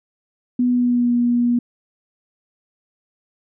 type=tone with pitch glide; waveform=sine; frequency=246.9 to 240.7 Hz; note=B3 to B3; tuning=0 to -44 cents; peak=-14 dBFS; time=0.59-1.59 s; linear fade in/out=5 ms; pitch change=-44 cents; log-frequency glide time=0.69-1.13 s; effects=none